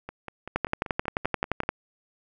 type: two click trains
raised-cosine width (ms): 0.5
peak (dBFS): -9 / -21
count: 14 / 9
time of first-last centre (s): 0.56-1.69 / 0.09-1.634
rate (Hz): 11.5 / 5.18
effects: none